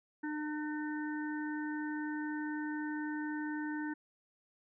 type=harmonic tone; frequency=302 Hz; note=D4; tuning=48 cents sharp; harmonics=1 / 3 / 5 / 6; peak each=-36 / -46 / -45 / -47 dBFS; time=0.23-3.94 s; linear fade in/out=10 ms; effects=none